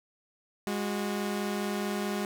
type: tone pair together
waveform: sawtooth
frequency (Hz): 205 / 365.3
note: G#3 / F#4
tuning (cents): -22 / -22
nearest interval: minor seventh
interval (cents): 1000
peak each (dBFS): -27 / -31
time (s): 0.67-2.25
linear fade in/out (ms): 0
effects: none